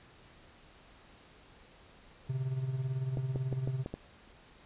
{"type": "tone with tremolo", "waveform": "triangle", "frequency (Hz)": 130.9, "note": "C3", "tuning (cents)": 1, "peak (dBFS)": -27, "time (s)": [2.29, 3.84], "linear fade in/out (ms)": 10, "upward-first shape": "sine", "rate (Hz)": 18, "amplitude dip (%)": 60}
{"type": "clicks", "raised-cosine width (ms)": 2, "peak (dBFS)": -24, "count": 6, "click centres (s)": [3.172, 3.359, 3.527, 3.675, 3.861, 3.94]}
{"effects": ["pink hiss -58 dBFS RMS until 4.65 s", "resampled to 8000 Hz"]}